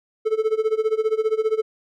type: tone with tremolo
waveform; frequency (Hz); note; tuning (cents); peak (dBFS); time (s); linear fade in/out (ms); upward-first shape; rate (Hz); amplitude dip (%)
triangle; 437.8; A4; -9; -13; 0.25-1.62; 20; sine; 15; 90
effects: none